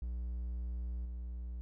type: tone with level steps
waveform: triangle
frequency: 60 Hz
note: B1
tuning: 49 cents flat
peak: -34 / -37 dBFS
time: 0.02-1.61 s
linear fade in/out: 0 ms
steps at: 1.05 s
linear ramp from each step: 5 ms
effects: none